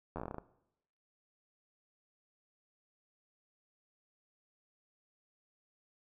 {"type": "slowing click train", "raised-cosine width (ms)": 1, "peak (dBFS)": -26, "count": 11, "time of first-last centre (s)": [0.16, 0.383], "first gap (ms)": 11, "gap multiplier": 1.15, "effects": ["noise-tail reverb RT60 0.8 s tail -18 dB re dry"]}